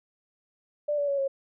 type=tone with pitch steps; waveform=sine; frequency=590 / 574.9 / 560.1 / 545.7 Hz; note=D5 / D5 / C#5 / C#5; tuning=+8 / -37 / +18 / -27 cents; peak=-24 dBFS; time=0.88-1.28 s; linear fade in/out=10 ms; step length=100 ms; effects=none